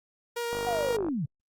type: tone with vibrato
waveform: sawtooth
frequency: 472.1 Hz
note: A#4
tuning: 22 cents sharp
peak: -26 dBFS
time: 0.36-0.97 s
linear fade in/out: 10 ms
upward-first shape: sine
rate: 6.6 Hz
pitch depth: 11 cents each way
type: click train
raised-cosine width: 1 ms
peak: -22 dBFS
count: 29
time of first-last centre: 0.53-1.086 s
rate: 50.4 Hz
type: linear sweep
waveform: sine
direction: down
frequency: 755 to 123.47 Hz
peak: -27 dBFS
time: 0.66-1.26 s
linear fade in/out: 10 ms
effects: Opus 48 kbps